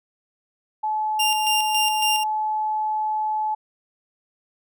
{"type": "tone", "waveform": "sine", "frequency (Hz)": 860, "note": "A5", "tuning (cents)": -40, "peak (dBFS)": -21, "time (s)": [0.83, 3.55], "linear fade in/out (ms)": 10}
{"type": "tone with tremolo", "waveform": "sawtooth", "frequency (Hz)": 2794, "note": "F7", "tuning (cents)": 0, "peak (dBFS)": -16, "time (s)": [1.19, 2.24], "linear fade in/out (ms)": 10, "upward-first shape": "square", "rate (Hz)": 3.6, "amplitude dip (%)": 50}
{"effects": []}